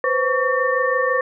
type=tone cluster; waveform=sine; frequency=500 / 526 / 1129 / 1806 Hz; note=B4 / C5 / C#6 / A6; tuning=+21 / +9 / +31 / +45 cents; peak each=-22 dBFS; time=0.04-1.21 s; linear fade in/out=2 ms; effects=none